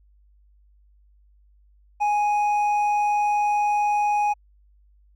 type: tone with hard clipping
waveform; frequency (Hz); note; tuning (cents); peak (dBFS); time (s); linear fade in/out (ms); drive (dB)
triangle; 830.6; G#5; 0; -20; 2-4.34; 20; 8
effects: added 50 Hz sine -54 dBFS peak until 5.15 s